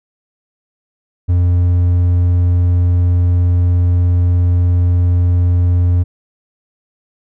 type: tone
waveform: triangle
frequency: 88.3 Hz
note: F2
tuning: 20 cents sharp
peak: -7 dBFS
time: 1.28-6.04 s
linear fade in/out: 20 ms
effects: none